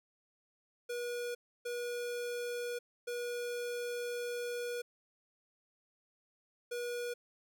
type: tone bursts at uneven times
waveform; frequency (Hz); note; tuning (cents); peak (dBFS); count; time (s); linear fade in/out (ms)
square; 482.6; B4; -40; -37; 4; 0.89-1.35 / 1.65-2.79 / 3.07-4.82 / 6.71-7.14; 10
effects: none